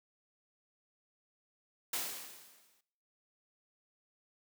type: noise with exponential decay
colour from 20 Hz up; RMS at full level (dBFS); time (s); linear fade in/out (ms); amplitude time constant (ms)
white; -34; 1.93-2.81; 5; 190
effects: noise-tail reverb RT60 0.7 s tail -19 dB re dry + high-pass 200 Hz 12 dB/octave